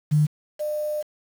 sine tone pair in turn, 150.7 / 602.8 Hz, D3 / D5, +45 / +45 cents, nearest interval 2 octaves, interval 2400 cents, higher second, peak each -15 / -24 dBFS, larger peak first, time 0.11-0.27 / 0.59-1.03 s, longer second, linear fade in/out 20 ms, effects 7-bit

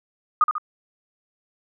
sine tone with echo, 1233 Hz, D#6, 16 cents flat, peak -12 dBFS, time 0.41-0.44 s, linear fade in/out 2 ms, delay 71 ms, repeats 2, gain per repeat -6 dB, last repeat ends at 0.582 s, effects none

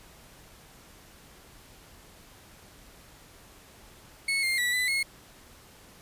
35% pulse tone with pitch steps, 2199 / 2115 / 1953 / 1999 / 2166 Hz, C#7 / C7 / B6 / B6 / C#7, -14 / +18 / -20 / +20 / -41 cents, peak -23 dBFS, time 4.28-5.03 s, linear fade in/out 5 ms, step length 150 ms, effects pink hiss -53 dBFS RMS until 6.01 s + resampled to 32000 Hz

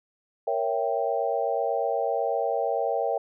sine chord, A# diminished seventh, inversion none, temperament equal with one note detuned, 466.2 / 554.4 / 662.3 / 784 Hz, A#4 / C#5 / E5 / G5, 0 / 0 / +8 / 0 cents, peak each -29 dBFS, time 0.47-3.18 s, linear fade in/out 5 ms, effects none

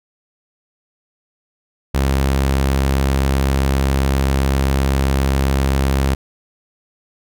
sawtooth tone, 67.6 Hz, C#2, 43 cents flat, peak -10 dBFS, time 1.94-6.15 s, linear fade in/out 10 ms, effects none

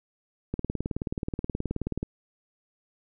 click train, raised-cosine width 3 ms, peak -16 dBFS, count 29, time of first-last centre 0.54-2.029 s, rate 18.8 Hz, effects none

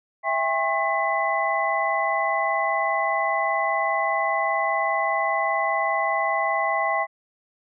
sine tone cluster, 658 / 803 / 1080 / 2003 Hz, E5 / G5 / C#6 / B6, -3 / +41 / -45 / +24 cents, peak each -26 dBFS, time 0.23-7.07 s, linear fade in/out 50 ms, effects none

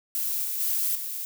violet noise with level steps, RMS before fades -28 / -30 / -26 / -33 dBFS, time 0.15-1.25 s, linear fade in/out 0 ms, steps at 0.44 / 0.6 / 0.95 s, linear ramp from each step 5 ms, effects none

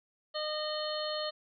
harmonic tone with a mistuned harmonic, 610 Hz, D#5, 34 cents flat, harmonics 1 / 2 / 3 / 5 / 6 / 7, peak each -35 / -41 / -45 / -41 / -46 / -39 dBFS, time 0.34-1.31 s, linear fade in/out 20 ms, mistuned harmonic 3, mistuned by +16 cents, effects none

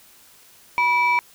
sine tone pair together, 972.5 / 2313 Hz, B5 / D7, -27 / -27 cents, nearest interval octave + minor third, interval 1500 cents, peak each -17 / -18 dBFS, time 0.78-1.19 s, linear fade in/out 0 ms, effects tanh soft clip ceiling -11 dBFS + white hiss -51 dBFS RMS until 1.34 s

